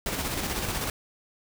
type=noise with tremolo; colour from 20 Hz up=pink; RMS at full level=-29 dBFS; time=0.06-0.9 s; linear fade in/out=2 ms; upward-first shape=square; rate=16 Hz; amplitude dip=35%; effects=none